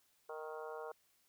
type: harmonic tone with a mistuned harmonic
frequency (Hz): 155.56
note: D#3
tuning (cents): 0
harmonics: 3 / 4 / 5 / 6 / 7 / 8 / 9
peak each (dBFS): -46 / -50 / -52 / -54 / -53 / -57 / -55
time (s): 0.29-0.92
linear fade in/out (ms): 5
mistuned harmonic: 8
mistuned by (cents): +31
effects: white hiss -74 dBFS RMS until 1.28 s